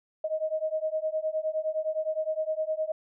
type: beating tone pair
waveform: sine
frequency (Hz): 622.3 / 632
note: D#5 / D#5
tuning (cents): 0 / +27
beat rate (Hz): 9.7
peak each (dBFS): -30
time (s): 0.24-2.92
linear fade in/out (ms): 5
effects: none